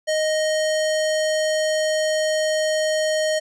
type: tone with low-pass filter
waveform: square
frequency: 622.3 Hz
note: D#5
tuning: in tune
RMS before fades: -21 dBFS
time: 0.07-3.4 s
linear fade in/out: 20 ms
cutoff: 7400 Hz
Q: 1.5
effects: none